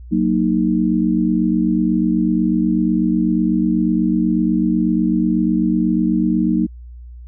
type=chord; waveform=sine; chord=D# minor; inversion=first; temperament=equal; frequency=185 / 233.1 / 311.1 Hz; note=F#3 / A#3 / D#4; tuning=0 / 0 / 0 cents; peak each=-18 dBFS; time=0.11-6.67 s; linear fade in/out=20 ms; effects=added 60 Hz sine -33 dBFS peak until 7.27 s